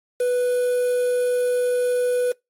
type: tone with quantisation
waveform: triangle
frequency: 493.9 Hz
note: B4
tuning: in tune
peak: -16 dBFS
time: 0.2-2.32 s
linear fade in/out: 5 ms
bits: 6
effects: noise-tail reverb RT60 0.2 s tail -25 dB re dry + AAC 48 kbps